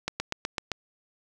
slowing click train, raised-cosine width 0.2 ms, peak -11 dBFS, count 6, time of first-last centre 0.08-0.717 s, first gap 120 ms, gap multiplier 1.03, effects none

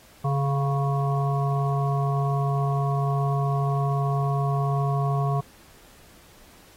harmonic tone with a mistuned harmonic, 139.8 Hz, C#3, 15 cents sharp, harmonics 1 / 3 / 5 / 7 / 8, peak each -22 / -33 / -30 / -38 / -32 dBFS, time 0.24-5.41 s, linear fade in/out 10 ms, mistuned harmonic 8, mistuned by -24 cents, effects pink hiss -53 dBFS RMS until 6.76 s + AAC 48 kbps

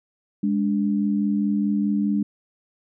sine tone pair together, 205.3 / 290.1 Hz, G#3 / D4, -20 / -21 cents, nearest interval tritone, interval 599 cents, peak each -20 / -25 dBFS, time 0.43-2.23 s, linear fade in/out 5 ms, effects none

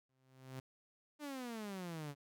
sawtooth tone with exponential growth, 130.81 Hz, C3, in tune, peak -39 dBFS, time 0.09-0.6 s, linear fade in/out 5 ms, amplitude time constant 110 ms
sawtooth exponential sweep, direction down, 303.1 to 138.59 Hz, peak -39 dBFS, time 1.19-2.15 s, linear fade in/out 50 ms
effects none

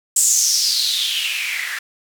blue noise with band-pass filter sweep, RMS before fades -19 dBFS, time 0.16-1.79 s, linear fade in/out 5 ms, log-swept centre 7800 to 1700 Hz, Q 5.9, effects none

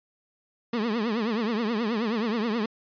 30% pulse tone with vibrato, 223.5 Hz, A3, 27 cents sharp, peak -22 dBFS, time 0.73-2.66 s, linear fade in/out 5 ms, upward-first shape triangle, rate 9.4 Hz, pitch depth 180 cents each way, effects resampled to 11025 Hz

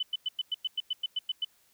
sine tone bursts, 3002 Hz, F#7, 24 cents sharp, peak -27 dBFS, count 12, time 0-1.448 s, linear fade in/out 5 ms, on 29 ms, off 100 ms, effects white hiss -66 dBFS RMS until 1.73 s

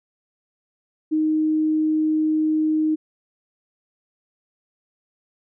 sine tone, 311.1 Hz, D#4, in tune, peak -17 dBFS, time 1.11-2.96 s, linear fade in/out 20 ms, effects none

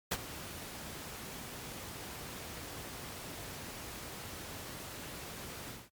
pink noise with ADSR envelope, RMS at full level -30 dBFS, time 0.11-5.9 s, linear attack 9 ms, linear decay 46 ms, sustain -14 dB, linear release 200 ms, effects high-pass 60 Hz 12 dB/octave + MP3 96 kbps

